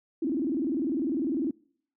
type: tone with vibrato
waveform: sine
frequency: 293.7 Hz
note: D4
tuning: in tune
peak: -25 dBFS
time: 0.22-1.51 s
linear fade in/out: 5 ms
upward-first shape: square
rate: 20 Hz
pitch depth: 200 cents each way
effects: noise-tail reverb RT60 0.6 s tail -25 dB re dry